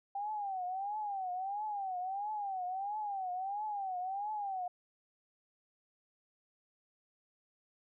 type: tone with vibrato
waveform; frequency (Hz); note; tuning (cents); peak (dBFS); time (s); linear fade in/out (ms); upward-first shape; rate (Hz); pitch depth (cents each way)
sine; 786; G5; +4; -35; 0.15-4.68; 5; triangle; 1.5; 170
effects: none